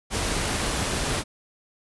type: noise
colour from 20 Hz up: pink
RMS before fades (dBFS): -26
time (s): 0.1-1.24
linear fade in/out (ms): 50
effects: resampled to 24000 Hz